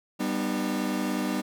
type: chord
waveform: 40% pulse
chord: G augmented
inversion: none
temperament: equal with one note detuned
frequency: 196 / 246.9 / 304 Hz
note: G3 / B3 / D#4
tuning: 0 / 0 / -40 cents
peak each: -30 dBFS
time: 0.19-1.42 s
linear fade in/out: 20 ms
effects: none